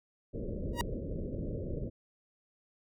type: low-pass noise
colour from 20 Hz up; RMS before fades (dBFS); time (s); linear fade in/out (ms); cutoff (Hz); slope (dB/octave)
pink; -37; 0.33-1.9; 20; 590; 96
type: tone with exponential growth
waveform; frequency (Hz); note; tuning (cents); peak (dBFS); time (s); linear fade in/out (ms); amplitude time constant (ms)
sawtooth; 952; A#5; +36; -23; 0.73-0.81; 1; 17
effects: none